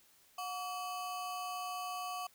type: ring-modulated tone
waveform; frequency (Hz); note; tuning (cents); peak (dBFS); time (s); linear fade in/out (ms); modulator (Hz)
square; 932.3; A#5; 0; -36; 0.38-2.27; 5; 207
effects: white hiss -66 dBFS RMS until 2.34 s